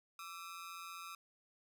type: ring-modulated tone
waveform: sawtooth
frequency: 1252 Hz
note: D#6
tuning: 10 cents sharp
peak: -40 dBFS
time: 0.19-1.15 s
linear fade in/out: 2 ms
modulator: 87.6 Hz
effects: none